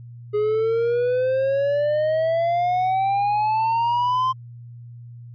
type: exponential sweep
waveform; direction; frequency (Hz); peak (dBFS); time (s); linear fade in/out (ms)
triangle; up; 415.3 to 1046.5; -16; 0.33-4.33; 20
effects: added 119 Hz sine -37 dBFS peak until 5.34 s + resampled to 11025 Hz